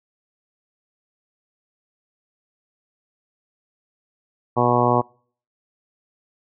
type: harmonic tone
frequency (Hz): 121.8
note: B2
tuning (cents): -24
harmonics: 1 / 2 / 3 / 4 / 5 / 6 / 7 / 8 / 9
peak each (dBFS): -24 / -24 / -24 / -24 / -24 / -24 / -24 / -24 / -24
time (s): 4.56-5.02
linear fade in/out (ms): 20
effects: noise-tail reverb RT60 0.5 s tail -26 dB re dry